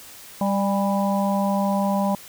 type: harmonic tone with a mistuned harmonic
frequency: 197.7 Hz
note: G3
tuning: 15 cents sharp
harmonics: 1 / 3 / 4 / 5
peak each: -21 / -26 / -27 / -28 dBFS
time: 0.41-2.15 s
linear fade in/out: 2 ms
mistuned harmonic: 4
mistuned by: +34 cents
effects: white hiss -43 dBFS RMS until 2.28 s